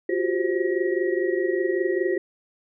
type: tone cluster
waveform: sine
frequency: 350.7 / 375.6 / 394.8 / 525 / 1903 Hz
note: F4 / F#4 / G4 / C5 / A#6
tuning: +7 / +26 / +12 / +6 / +35 cents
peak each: -25 / -25 / -29 / -30 / -33 dBFS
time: 0.09-2.18 s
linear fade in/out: 5 ms
effects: none